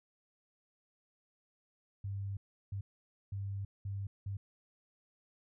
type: tone bursts at uneven times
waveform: sine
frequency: 99 Hz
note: G2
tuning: 18 cents sharp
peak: -36 dBFS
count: 5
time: 2.04-2.37 / 2.72-2.81 / 3.32-3.65 / 3.85-4.07 / 4.26-4.37 s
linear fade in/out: 5 ms
effects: none